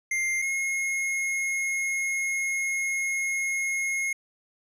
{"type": "tone pair in turn", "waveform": "square", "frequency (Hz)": [2100, 2158], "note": ["C7", "C#7"], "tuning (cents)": [6, -47], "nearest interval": "unison", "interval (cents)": 47, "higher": "second", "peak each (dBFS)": [-25, -26], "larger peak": "first", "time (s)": [[0.11, 0.42], [0.42, 4.13]], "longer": "second", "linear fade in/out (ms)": 5, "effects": ["low-pass 12000 Hz 12 dB/octave"]}